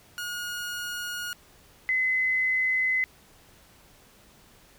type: tone pair in turn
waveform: sawtooth / sine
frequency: 1439 / 2035 Hz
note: F#6 / C7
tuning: -49 / -49 cents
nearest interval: tritone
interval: 600 cents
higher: second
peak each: -28 / -22 dBFS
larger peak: second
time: 0.18-1.33 / 1.89-3.04 s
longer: neither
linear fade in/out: 0 ms
effects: pink hiss -56 dBFS RMS until 4.78 s